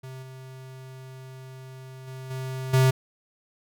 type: tone with level steps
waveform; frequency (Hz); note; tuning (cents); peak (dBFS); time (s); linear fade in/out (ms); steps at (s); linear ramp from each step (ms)
square; 130.81; C3; 0; -38 / -41 / -37 / -31 / -17; 0.03-2.91; 10; 0.22 / 2.07 / 2.3 / 2.73; 10
effects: none